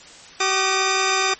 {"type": "tone pair together", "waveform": "10% pulse", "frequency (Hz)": [381.8, 1212], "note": ["G4", "D#6"], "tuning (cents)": [-46, -46], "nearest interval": "octave + minor sixth", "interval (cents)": 2000, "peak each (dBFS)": -12, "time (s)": [0.4, 1.34], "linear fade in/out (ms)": 5, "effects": ["white hiss -43 dBFS RMS until 1.39 s", "MP3 32 kbps"]}